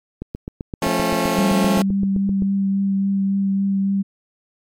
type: click train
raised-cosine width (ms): 3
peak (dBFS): -14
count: 18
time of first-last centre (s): 0.22-2.422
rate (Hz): 7.72
type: chord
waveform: 15% pulse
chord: F augmented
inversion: none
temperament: just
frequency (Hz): 174.61 / 218.3 / 272.8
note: F3 / A3 / C#4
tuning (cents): 0 / -13 / -28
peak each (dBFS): -16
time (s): 0.82-1.82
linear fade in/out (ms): 2
type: tone with vibrato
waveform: sine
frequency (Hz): 196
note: G3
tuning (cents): 0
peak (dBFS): -16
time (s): 1.36-4.03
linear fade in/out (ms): 20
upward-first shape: triangle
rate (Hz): 3.6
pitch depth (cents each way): 13
effects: MP3 64 kbps